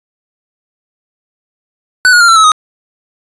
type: tone with pitch steps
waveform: square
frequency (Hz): 1496 / 1443.4 / 1392.6 / 1343.6 / 1296.3 / 1250.7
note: F#6 / F#6 / F6 / E6 / E6 / D#6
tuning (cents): +19 / -43 / -5 / +33 / -29 / +9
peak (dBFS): -4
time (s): 2.05-2.518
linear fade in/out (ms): 0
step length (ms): 78
effects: resampled to 22050 Hz